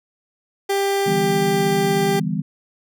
30% pulse tone, 395.9 Hz, G4, 17 cents sharp, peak -15 dBFS, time 0.69-2.2 s, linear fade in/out 10 ms
sine chord, E minor seventh, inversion third, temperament just, 148.33 / 164.81 / 197.78 / 247.2 Hz, D3 / E3 / G3 / B3, +18 / 0 / +16 / +2 cents, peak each -28 / -24 / -24 / -28 dBFS, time 1.06-2.42 s, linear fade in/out 10 ms
effects none

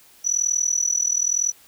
sine tone with amplitude modulation, 5920 Hz, F#8, in tune, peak -15 dBFS, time 0.24-1.52 s, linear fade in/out 20 ms, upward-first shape sine, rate 40.9 Hz, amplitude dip 90%, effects white hiss -52 dBFS RMS until 1.67 s

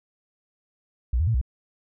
sine tone with pitch steps, 60.6 / 82 / 113.4 / 62.5 Hz, B1 / E2 / A#2 / B1, -32 / -9 / -47 / +21 cents, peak -19 dBFS, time 1.13-1.414 s, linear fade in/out 5 ms, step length 71 ms, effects none

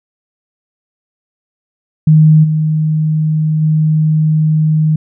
sine tone with level steps, 155.56 Hz, D#3, in tune, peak -3 / -10 / -8 dBFS, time 2.07-4.96 s, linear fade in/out 5 ms, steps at 2.43 / 3.61 s, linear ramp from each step 20 ms, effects none

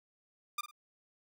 sawtooth tone with echo, 1206 Hz, D6, 46 cents sharp, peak -29 dBFS, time 0.58-0.61 s, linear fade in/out 5 ms, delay 51 ms, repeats 2, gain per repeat -11 dB, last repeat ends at 0.712 s, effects none

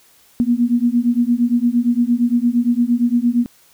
sine beating tone pair, 235.5 / 244.2 Hz, A#3 / B3, +18 / -19 cents, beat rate 8.7 Hz, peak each -16 dBFS, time 0.4-3.46 s, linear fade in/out 0 ms, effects white hiss -52 dBFS RMS until 3.73 s

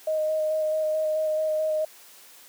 sine tone with vibrato, 622.3 Hz, D#5, in tune, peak -22 dBFS, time 0.07-1.85 s, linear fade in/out 5 ms, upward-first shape square, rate 4.6 Hz, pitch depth 11 cents each way, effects white hiss -50 dBFS RMS until 2.48 s + high-pass 300 Hz 12 dB/octave

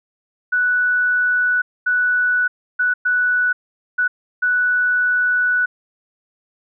sine tone bursts at uneven times, 1480 Hz, F#6, in tune, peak -14 dBFS, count 6, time 0.52-1.62 / 1.86-2.48 / 2.79-2.94 / 3.05-3.53 / 3.98-4.08 / 4.42-5.66 s, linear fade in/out 10 ms, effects none

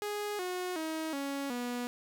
sawtooth tone with pitch steps, 414.8 / 363.2 / 318 / 278.4 / 243.8 Hz, G#4 / F#4 / D#4 / C#4 / B3, -2 / -32 / +38 / +8 / -22 cents, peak -30 dBFS, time 0.02-1.87 s, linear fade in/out 0 ms, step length 370 ms, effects 10-bit

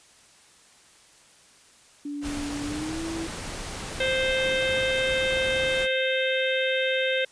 sine tone with pitch glide, 289 to 328.2 Hz, D4 to E4, -28 to -8 cents, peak -30 dBFS, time 2.05-3.27 s, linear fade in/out 5 ms, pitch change +220 cents, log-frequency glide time 2.64-3.02 s
pink noise, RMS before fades -35 dBFS, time 2.21-5.88 s, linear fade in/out 50 ms
harmonic tone, 523.3 Hz, C5, in tune, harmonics 1 / 3 / 4 / 5 / 6 / 7, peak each -25 / -30 / -31 / -32 / -33 / -33 dBFS, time 4-7.25 s, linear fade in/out 5 ms
effects white hiss -55 dBFS RMS until 7.31 s + resampled to 22050 Hz

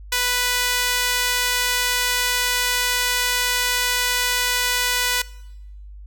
sawtooth tone with high-pass filter, 493.9 Hz, B4, in tune, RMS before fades -21 dBFS, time 0.12-5.22 s, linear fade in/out 5 ms, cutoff 1800 Hz, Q 0.67, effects noise-tail reverb RT60 0.9 s tail -21 dB re dry + added 50 Hz sine -36 dBFS peak until 6.06 s

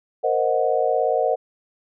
sine chord, C half-diminished seventh, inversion third, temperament equal with one note detuned, 466.2 / 523.3 / 622.3 / 734 Hz, Bb4 / C5 / Eb5 / Gb5, 0 / 0 / 0 / -14 cents, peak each -23 dBFS, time 0.23-1.36 s, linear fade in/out 20 ms, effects none

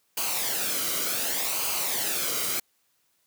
white noise with flanger, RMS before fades -28 dBFS, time 0.17-2.6 s, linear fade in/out 5 ms, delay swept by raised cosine 0.54 to 1.16 ms, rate 0.67 Hz, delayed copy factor -0.6, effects white hiss -70 dBFS RMS until 3.26 s + high-pass 80 Hz 12 dB/octave

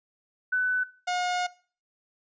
sine / sawtooth tone pair in turn, 1500 / 719.4 Hz, F#6 / F#5, +23 / -49 cents, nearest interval octave + minor second, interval 1272 cents, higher first, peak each -22 dBFS, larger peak neither, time 0.52-0.84 / 1.07-1.47 s, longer second, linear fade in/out 10 ms, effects noise-tail reverb RT60 0.4 s tail -20 dB re dry + resampled to 16000 Hz

